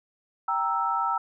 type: chord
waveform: sine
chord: E diminished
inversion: first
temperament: equal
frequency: 784 / 932.3 / 1318.5 Hz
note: G5 / Bb5 / E6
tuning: 0 / 0 / 0 cents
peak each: -30 / -28 / -26 dBFS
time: 0.48-1.18 s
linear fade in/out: 5 ms
effects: none